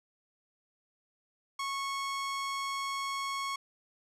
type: tone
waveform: sawtooth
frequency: 1100 Hz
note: C#6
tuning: 14 cents flat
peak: -29 dBFS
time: 1.59-3.56 s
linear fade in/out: 5 ms
effects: low-pass 9000 Hz 12 dB/octave